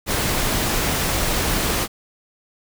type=noise; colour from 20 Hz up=pink; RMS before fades=-21 dBFS; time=0.06-1.88 s; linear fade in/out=50 ms; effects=none